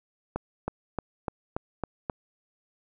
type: accelerating click train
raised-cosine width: 1 ms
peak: -15 dBFS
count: 7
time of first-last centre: 0.36-2.098 s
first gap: 320 ms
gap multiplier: 0.96
effects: none